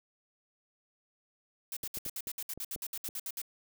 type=noise bursts; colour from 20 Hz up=blue; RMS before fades=-38 dBFS; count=16; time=1.72-3.417 s; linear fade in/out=2 ms; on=47 ms; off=63 ms
type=clicks; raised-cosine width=2 ms; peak=-32 dBFS; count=7; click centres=1.837 / 1.973 / 2.063 / 2.271 / 2.576 / 2.761 / 3.089 s
effects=none